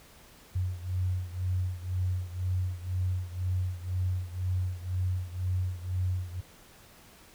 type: beating tone pair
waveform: sine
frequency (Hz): 90.9 / 92.9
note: F#2 / F#2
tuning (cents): -30 / +7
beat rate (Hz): 2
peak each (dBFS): -30 / -33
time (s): 0.55-6.41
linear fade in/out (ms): 10
effects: pink hiss -55 dBFS RMS until 7.34 s